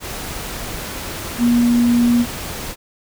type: tone in noise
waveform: sine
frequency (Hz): 239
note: A#3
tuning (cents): +43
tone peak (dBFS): -11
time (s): 1.38-2.26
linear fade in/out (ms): 50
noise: pink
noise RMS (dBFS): -28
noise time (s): 0-2.76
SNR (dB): +14
effects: none